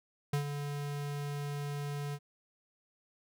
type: tone with ADSR envelope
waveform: square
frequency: 144.2 Hz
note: D3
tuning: 31 cents flat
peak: -28 dBFS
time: 0.33-2.19 s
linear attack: 5 ms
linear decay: 97 ms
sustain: -8 dB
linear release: 53 ms
effects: none